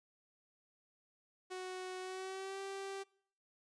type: tone with pitch glide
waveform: sawtooth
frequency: 370 to 390.6 Hz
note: F#4 to G4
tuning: 0 to -6 cents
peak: -38 dBFS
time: 1.5-3.04 s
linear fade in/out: 20 ms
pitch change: +94 cents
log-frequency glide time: 2-2.6 s
effects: noise-tail reverb RT60 0.6 s tail -24 dB re dry + resampled to 22050 Hz